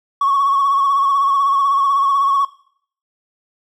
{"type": "tone with vibrato", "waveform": "triangle", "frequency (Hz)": 1108.7, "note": "C#6", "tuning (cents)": 0, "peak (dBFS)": -9, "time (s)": [0.21, 2.45], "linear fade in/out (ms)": 5, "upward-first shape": "sine", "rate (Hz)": 16, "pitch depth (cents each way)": 42, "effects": ["noise-tail reverb RT60 0.6 s tail -22 dB re dry", "tanh soft clip ceiling -9 dBFS"]}